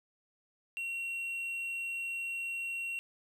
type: tone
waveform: triangle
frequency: 2737 Hz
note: F7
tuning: 36 cents flat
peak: -33 dBFS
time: 0.77-2.99 s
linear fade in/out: 0 ms
effects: none